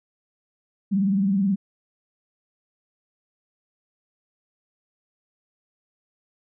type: tone with vibrato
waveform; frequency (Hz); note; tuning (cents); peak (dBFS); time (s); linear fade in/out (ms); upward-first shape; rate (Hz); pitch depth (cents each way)
sine; 196; G3; 0; -18; 0.91-1.56; 20; triangle; 19; 120
effects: none